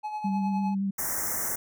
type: tone with tremolo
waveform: triangle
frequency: 850 Hz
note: G#5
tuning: 40 cents sharp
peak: -27 dBFS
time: 0.03-0.75 s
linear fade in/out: 20 ms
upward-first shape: sine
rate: 9.8 Hz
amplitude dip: 50%
type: tone with vibrato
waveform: sine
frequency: 196 Hz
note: G3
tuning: in tune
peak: -25 dBFS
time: 0.24-0.91 s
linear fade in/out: 10 ms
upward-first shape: square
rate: 8.8 Hz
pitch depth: 14 cents each way
type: band-stop noise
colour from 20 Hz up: white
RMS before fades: -30 dBFS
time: 0.98-1.56 s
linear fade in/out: 10 ms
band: 2100 to 5500 Hz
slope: 96 dB/octave
effects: none